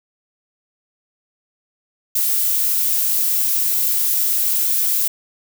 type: noise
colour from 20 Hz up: violet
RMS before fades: -18 dBFS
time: 2.15-5.08 s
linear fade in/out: 5 ms
effects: none